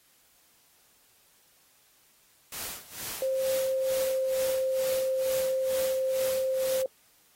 white noise with tremolo, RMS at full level -36 dBFS, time 2.52-6.82 s, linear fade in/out 2 ms, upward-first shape sine, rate 2.2 Hz, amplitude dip 85%
sine tone with pitch glide, 528 to 524.7 Hz, C5 to C5, +16 to +5 cents, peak -25 dBFS, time 3.22-6.86 s, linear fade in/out 2 ms, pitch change -11 cents, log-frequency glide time 3.52-4.45 s
effects white hiss -63 dBFS RMS until 7.35 s + AAC 48 kbps

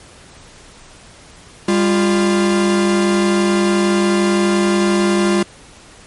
45% pulse tone pair together, 200 / 348.7 Hz, G3 / F4, +35 / -3 cents, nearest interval minor seventh, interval 962 cents, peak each -15 dBFS, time 1.68-5.43 s, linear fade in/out 5 ms, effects pink hiss -42 dBFS RMS until 6.06 s + MP3 48 kbps

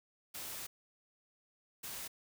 white noise bursts at uneven times, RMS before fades -44 dBFS, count 2, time 0.34-0.67 / 1.83-2.08 s, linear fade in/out 10 ms, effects none

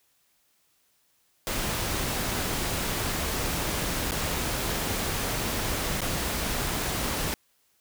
pink noise with dropouts, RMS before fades -29 dBFS, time 1.47-7.34 s, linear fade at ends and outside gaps 0 ms, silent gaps 4.109-4.119 / 6.006-6.017 s, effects white hiss -68 dBFS RMS until 7.8 s

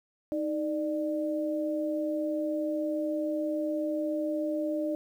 sine tone pair together, 311.8 / 595.1 Hz, D#4 / D5, +4 / +23 cents, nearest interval major seventh, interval 1119 cents, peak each -30 / -31 dBFS, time 0.32-4.95 s, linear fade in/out 0 ms, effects 10-bit

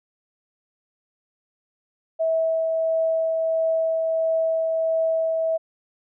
sine tone with tremolo, 649 Hz, E5, 27 cents flat, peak -18 dBFS, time 2.19-5.58 s, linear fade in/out 20 ms, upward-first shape triangle, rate 1.5 Hz, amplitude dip 25%, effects none

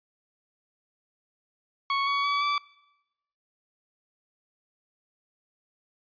sawtooth tone with pitch steps, 1108.7 / 1124.8 / 1141.2 / 1157.8 Hz, C#6 / C#6 / C#6 / D6, 0 / +25 / +50 / -25 cents, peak -20 dBFS, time 1.9-2.58 s, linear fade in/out 2 ms, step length 170 ms, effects noise-tail reverb RT60 0.9 s tail -22 dB re dry + resampled to 11025 Hz

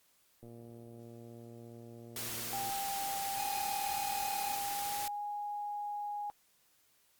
click train, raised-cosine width 2 ms, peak -39 dBFS, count 266, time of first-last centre 0.43-2.695 s, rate 117 Hz
white noise, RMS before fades -40 dBFS, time 2.16-5.08 s, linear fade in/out 2 ms
sine tone with pitch glide, 792 to 826.1 Hz, G5 to G#5, +18 to -9 cents, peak -36 dBFS, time 2.53-6.3 s, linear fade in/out 0 ms, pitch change +73 cents, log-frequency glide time 4.33-5.2 s
harmonic tone, 830.6 Hz, G#5, in tune, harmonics 1 / 3 / 5 / 6, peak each -39 / -49 / -53 / -55 dBFS, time 3.37-4.57 s, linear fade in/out 20 ms
effects white hiss -70 dBFS RMS until 7.19 s + Opus 48 kbps

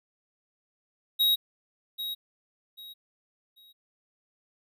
square tone with echo, 3804 Hz, A#7, 34 cents sharp, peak -21 dBFS, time 1.19-1.36 s, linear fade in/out 20 ms, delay 790 ms, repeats 3, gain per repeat -11 dB, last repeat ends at 3.73 s, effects none

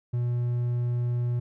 triangle tone, 121.1 Hz, B2, 34 cents flat, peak -22 dBFS, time 0.13-1.4 s, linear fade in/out 10 ms, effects none

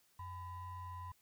triangle ring-modulated tone, 456.8 Hz, A#4, 35 cents flat, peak -39 dBFS, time 0.19-1.12 s, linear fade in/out 5 ms, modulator 547 Hz, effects white hiss -72 dBFS RMS until 1.21 s

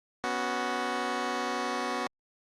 10% pulse chord, B suspended second, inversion none, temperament just, 246.9 / 277.8 / 370.4 Hz, B3 / C#4 / F#4, 0 / +4 / +2 cents, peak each -25 / -28 / -26 dBFS, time 0.24-2.07 s, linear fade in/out 0 ms, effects low-pass 6000 Hz 12 dB/octave + Opus 48 kbps

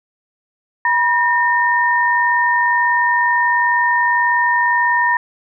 sine tone pair together, 967 / 1825.5 Hz, B5 / A#6, -37 / -37 cents, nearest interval major seventh, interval 1100 cents, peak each -15 dBFS, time 0.85-5.17 s, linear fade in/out 2 ms, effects none

